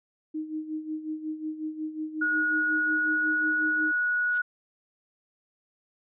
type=tone with tremolo; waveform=sine; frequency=311.1 Hz; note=D#4; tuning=in tune; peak=-28 dBFS; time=0.34-3.92 s; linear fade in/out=10 ms; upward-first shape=sine; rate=5.5 Hz; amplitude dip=70%
type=tone with pitch glide; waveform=sine; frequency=1451 to 1461.1 Hz; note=F#6 to F#6; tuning=-34 to -22 cents; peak=-23 dBFS; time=2.21-4.42 s; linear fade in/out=10 ms; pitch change=+12 cents; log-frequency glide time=2.46-3.56 s
type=noise with exponential growth; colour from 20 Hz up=violet; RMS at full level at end=-31 dBFS; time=4.22-4.38 s; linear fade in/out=5 ms; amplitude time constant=34 ms
effects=resampled to 8000 Hz